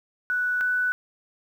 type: tone pair in turn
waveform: sine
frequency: 1480 / 1489.4 Hz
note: F#6 / F#6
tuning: 0 / +11 cents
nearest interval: unison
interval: 11 cents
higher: second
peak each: -22 / -21 dBFS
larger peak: second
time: 0.3-0.61 / 0.61-0.92 s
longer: neither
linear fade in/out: 0 ms
effects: 9-bit